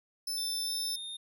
sawtooth tone, 5274 Hz, E8, in tune, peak -30 dBFS, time 0.27-0.96 s, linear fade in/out 5 ms
square tone with pitch glide, 3583 to 3654 Hz, A7 to A#7, +31 to -35 cents, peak -39 dBFS, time 0.37-1.17 s, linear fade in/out 10 ms, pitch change +34 cents, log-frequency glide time 0.64-0.71 s
effects none

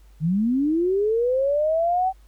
sine linear sweep, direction up, 146.83 to 769 Hz, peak -18 dBFS, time 0.2-2.13 s, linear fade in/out 50 ms, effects added 50 Hz sine -47 dBFS peak until 2.27 s + pink hiss -62 dBFS RMS until 2.27 s

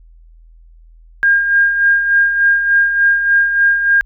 sine tone with tremolo, 1613 Hz, G6, 49 cents sharp, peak -7 dBFS, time 1.23-4.01 s, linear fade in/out 0 ms, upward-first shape sine, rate 3.4 Hz, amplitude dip 55%, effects added 41 Hz sine -40 dBFS peak until 4.05 s

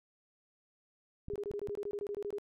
clicks, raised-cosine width 5 ms, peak -31 / -32 / -32 / -33 dBFS, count 4, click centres 1.284 / 1.336 / 1.51 / 1.686 s
sine tone bursts, 408.9 Hz, G#4, 27 cents flat, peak -35 dBFS, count 14, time 1.3-2.384 s, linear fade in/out 0 ms, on 57 ms, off 22 ms
effects none

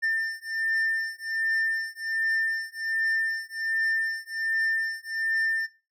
triangle beating tone pair, 1795 / 1796.3 Hz, A6 / A6, +34 / +35 cents, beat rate 1.3 Hz, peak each -27 dBFS, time 0.02-5.67 s, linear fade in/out 20 ms, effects noise-tail reverb RT60 0.3 s tail -17 dB re dry

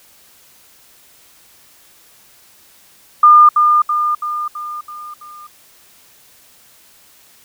sine tone with echo, 1208 Hz, D6, 48 cents sharp, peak -3 dBFS, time 3.23-3.49 s, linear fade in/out 5 ms, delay 330 ms, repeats 6, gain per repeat -5 dB, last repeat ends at 5.47 s, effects white hiss -48 dBFS RMS until 7.44 s

